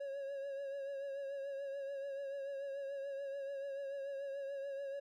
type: tone with vibrato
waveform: triangle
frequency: 553 Hz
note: C#5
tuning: 4 cents flat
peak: -38 dBFS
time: 0-5 s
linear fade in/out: 10 ms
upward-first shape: triangle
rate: 6.9 Hz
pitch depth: 45 cents each way
effects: none